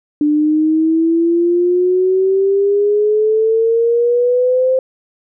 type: exponential sweep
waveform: sine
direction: up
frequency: 295.4 to 523 Hz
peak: -10 dBFS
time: 0.21-4.79 s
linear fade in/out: 2 ms
effects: none